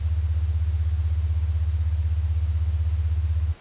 sine beating tone pair, 76.7 / 92.7 Hz, D#2 / F#2, -24 / +4 cents, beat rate 16 Hz, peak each -21 / -27 dBFS, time 0-3.54 s, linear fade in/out 20 ms, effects pink hiss -48 dBFS RMS until 3.6 s + resampled to 8000 Hz

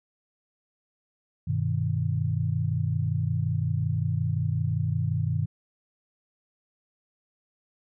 sine chord, G augmented, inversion none, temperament equal, 98 / 123.47 / 155.56 Hz, G2 / B2 / D#3, 0 / 0 / 0 cents, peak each -28 dBFS, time 1.47-5.46 s, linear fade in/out 10 ms, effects none

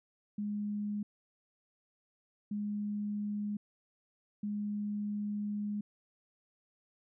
sine tone bursts at uneven times, 207.2 Hz, G#3, 4 cents flat, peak -33 dBFS, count 3, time 0.38-1.03 / 2.51-3.57 / 4.43-5.81 s, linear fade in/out 5 ms, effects none

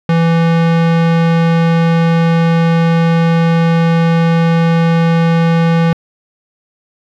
square tone, 166.2 Hz, E3, 15 cents sharp, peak -9 dBFS, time 0.09-5.93 s, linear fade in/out 2 ms, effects low-pass 3000 Hz 12 dB/octave + 8-bit

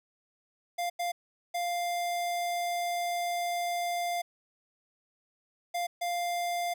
square tone bursts at uneven times, 698.5 Hz, F5, in tune, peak -30 dBFS, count 5, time 0.78-0.9 / 0.99-1.12 / 1.54-4.22 / 5.74-5.87 / 6.01-6.74 s, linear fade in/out 10 ms, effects 11-bit

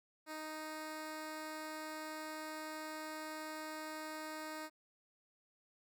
10% pulse tone, 310.8 Hz, D#4, 2 cents flat, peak -35 dBFS, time 0.26-4.7 s, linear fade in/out 50 ms, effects none

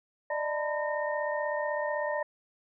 sine tone cluster, 593 / 629 / 900 / 991 / 1835 Hz, D5 / D#5 / A5 / B5 / A#6, +17 / +19 / +39 / +6 / -28 cents, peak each -31 / -39 / -36 / -38 / -36 dBFS, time 0.3-2.23 s, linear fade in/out 5 ms, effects none

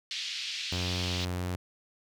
pink band-pass noise, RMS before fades -36 dBFS, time 0.11-1.25 s, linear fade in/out 0 ms, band 2700 to 4900 Hz, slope 24 dB/octave
sawtooth tone, 89.8 Hz, F2, 49 cents sharp, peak -27 dBFS, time 0.72-1.56 s, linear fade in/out 5 ms
effects none

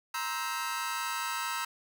sawtooth chord, C dominant seventh, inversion third, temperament just, 941.9 / 1046.5 / 1308.1 / 1569.8 Hz, Bb5 / C6 / E6 / G6, +18 / 0 / -14 / +2 cents, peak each -33 / -36 / -32 / -36 dBFS, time 0.14-1.65 s, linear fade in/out 5 ms, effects none

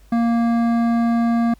sine tone with hard clipping, 233.1 Hz, A#3, in tune, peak -17 dBFS, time 0.12-1.54 s, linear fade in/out 5 ms, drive 12 dB, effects added 50 Hz sine -46 dBFS peak until 1.59 s + pink hiss -57 dBFS RMS until 1.59 s

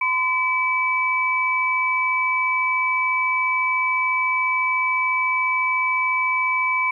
sine tone pair together, 1023 / 2297 Hz, C6 / D7, -39 / -39 cents, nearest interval octave + major second, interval 1400 cents, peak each -22 / -20 dBFS, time 0.01-6.91 s, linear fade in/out 5 ms, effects 9-bit

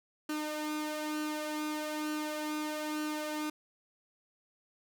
sawtooth tone with flanger, 304.2 Hz, D#4, 39 cents flat, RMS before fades -36 dBFS, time 0.29-3.5 s, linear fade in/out 5 ms, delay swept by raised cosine 0.69 to 2.49 ms, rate 1.1 Hz, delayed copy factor +0.55, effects none

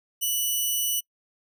5% pulse tone, 2960 Hz, F#7, in tune, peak -15 dBFS, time 0.21-1.01 s, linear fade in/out 20 ms, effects noise-tail reverb RT60 0.1 s tail -26 dB re dry

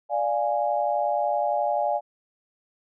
sine chord, D diminished, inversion none, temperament equal, 587.3 / 698.5 / 830.6 Hz, D5 / F5 / Ab5, 0 / 0 / 0 cents, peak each -26 dBFS, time 0.09-2.01 s, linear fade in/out 50 ms, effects none

